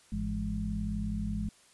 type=harmonic tone with a mistuned harmonic; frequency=51.91 Hz; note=G#1; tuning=in tune; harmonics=1 / 2 / 3 / 4; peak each=-35 / -39 / -39 / -34 dBFS; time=0.12-1.49 s; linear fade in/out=5 ms; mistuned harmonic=3; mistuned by=+140 cents; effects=white hiss -61 dBFS RMS until 1.73 s + resampled to 24000 Hz